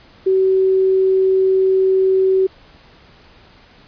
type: tone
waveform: sine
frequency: 379.8 Hz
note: F#4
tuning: 45 cents sharp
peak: -11 dBFS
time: 0.26-2.47 s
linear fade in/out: 10 ms
effects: pink hiss -47 dBFS RMS until 3.87 s + resampled to 11025 Hz